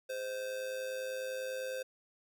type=tone with amplitude modulation; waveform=square; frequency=519 Hz; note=C5; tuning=14 cents flat; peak=-35 dBFS; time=0.09-1.83 s; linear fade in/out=10 ms; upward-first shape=sine; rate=110 Hz; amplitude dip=50%; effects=none